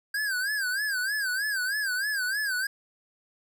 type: tone with vibrato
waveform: square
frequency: 1594 Hz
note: G6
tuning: 28 cents sharp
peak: -27 dBFS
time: 0.14-2.67 s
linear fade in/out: 5 ms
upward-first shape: sine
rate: 3.2 Hz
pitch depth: 140 cents each way
effects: none